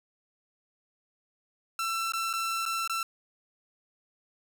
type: tone with dropouts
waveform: sawtooth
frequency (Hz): 1341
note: E6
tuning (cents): +29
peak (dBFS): -25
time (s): 1.79-3.03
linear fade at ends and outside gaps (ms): 2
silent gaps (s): 2.121-2.135 / 2.33-2.336 / 2.654-2.661 / 2.876-2.896
effects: none